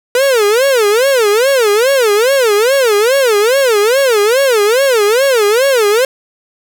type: tone with vibrato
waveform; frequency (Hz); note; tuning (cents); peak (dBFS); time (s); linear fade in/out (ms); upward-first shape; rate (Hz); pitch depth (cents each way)
45% pulse; 475.5; A#4; +34; -8; 0.15-6.05; 2; sine; 2.4; 270
effects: none